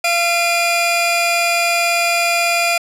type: tone pair together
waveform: sawtooth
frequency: 685.7 / 2419 Hz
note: F5 / D#7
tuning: -32 / -49 cents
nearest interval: octave + minor seventh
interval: 2183 cents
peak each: -13 dBFS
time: 0.04-2.78 s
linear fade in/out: 5 ms
effects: low-pass 11000 Hz 12 dB/octave